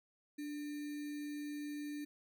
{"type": "tone with sample-and-hold", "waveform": "sine", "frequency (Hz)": 293.7, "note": "D4", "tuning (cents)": 0, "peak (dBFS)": -40, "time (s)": [0.38, 2.05], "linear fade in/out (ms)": 10, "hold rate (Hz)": 2100, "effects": []}